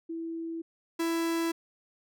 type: tone pair in turn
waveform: sine / 45% pulse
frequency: 329.6 / 331.9 Hz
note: E4 / E4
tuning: 0 / +12 cents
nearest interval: unison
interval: 12 cents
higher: second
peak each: -33 / -27 dBFS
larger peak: second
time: 0.09-0.62 / 0.99-1.52 s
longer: neither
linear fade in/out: 10 ms
effects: none